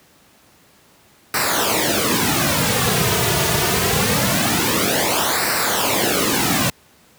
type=noise with flanger; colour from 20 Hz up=pink; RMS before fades=-18 dBFS; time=1.34-6.7 s; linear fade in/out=2 ms; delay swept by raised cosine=0.3 to 3.8 ms; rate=0.24 Hz; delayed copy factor=-0.75; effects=pink hiss -52 dBFS RMS until 7.18 s + high-pass 100 Hz 12 dB/octave